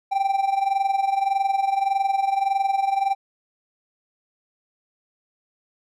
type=tone with amplitude modulation; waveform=triangle; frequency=784 Hz; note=G5; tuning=in tune; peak=-14 dBFS; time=0.11-3.15 s; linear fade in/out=20 ms; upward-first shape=sine; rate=21.7 Hz; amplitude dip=75%; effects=none